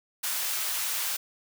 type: high-pass noise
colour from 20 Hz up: white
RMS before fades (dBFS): -30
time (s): 0.23-1.17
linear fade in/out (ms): 10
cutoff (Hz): 860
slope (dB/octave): 12
effects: none